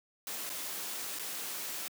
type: noise with dropouts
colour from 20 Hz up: white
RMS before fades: -39 dBFS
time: 0.27-1.88 s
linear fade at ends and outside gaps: 1 ms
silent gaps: 0.494-0.5 / 1.188-1.195 s
effects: high-pass 200 Hz 12 dB/octave